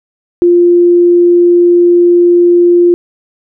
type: tone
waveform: sine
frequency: 349.2 Hz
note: F4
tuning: in tune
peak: -3 dBFS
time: 0.42-2.94 s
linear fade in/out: 0 ms
effects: none